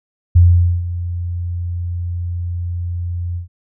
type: tone with ADSR envelope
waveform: sine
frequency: 87.31 Hz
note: F2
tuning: in tune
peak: -4 dBFS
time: 0.35-3.48 s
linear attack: 13 ms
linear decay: 460 ms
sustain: -15 dB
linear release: 120 ms
effects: none